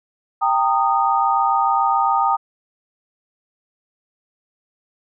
sine tone cluster, 789 / 916 / 1238 Hz, G5 / A#5 / D#6, +11 / -31 / -9 cents, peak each -19 dBFS, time 0.41-2.37 s, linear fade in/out 20 ms, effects none

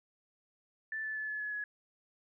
sine tone with pitch steps, 1760 / 1744.8 / 1729.8 / 1714.8 / 1700 / 1685.4 Hz, A6 / A6 / A6 / A6 / G#6 / G#6, 0 / -15 / -30 / -45 / +40 / +25 cents, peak -35 dBFS, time 0.92-1.64 s, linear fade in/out 2 ms, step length 120 ms, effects none

